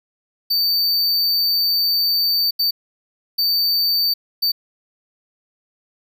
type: tone bursts at uneven times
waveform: square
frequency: 4587 Hz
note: D8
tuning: 42 cents flat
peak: -16 dBFS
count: 4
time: 0.5-2.51 / 2.59-2.71 / 3.38-4.14 / 4.42-4.52 s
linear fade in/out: 10 ms
effects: none